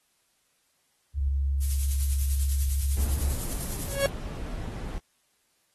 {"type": "tone", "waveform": "sine", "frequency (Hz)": 69, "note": "C#2", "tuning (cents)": -7, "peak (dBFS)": -23, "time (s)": [1.14, 3.36], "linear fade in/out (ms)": 50}
{"type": "noise with tremolo", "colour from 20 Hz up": "violet", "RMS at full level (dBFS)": -30, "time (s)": [1.6, 4.1], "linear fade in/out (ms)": 50, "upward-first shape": "triangle", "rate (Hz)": 10, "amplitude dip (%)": 60}
{"type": "noise", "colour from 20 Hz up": "brown", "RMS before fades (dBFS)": -35, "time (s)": [2.97, 4.98], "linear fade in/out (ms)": 0}
{"type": "tone with exponential growth", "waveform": "45% pulse", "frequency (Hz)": 554.4, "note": "C#5", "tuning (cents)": 0, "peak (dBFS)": -19, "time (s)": [3.83, 4.06], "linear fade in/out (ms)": 1, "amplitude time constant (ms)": 50}
{"effects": ["white hiss -70 dBFS RMS until 5.74 s", "AAC 32 kbps"]}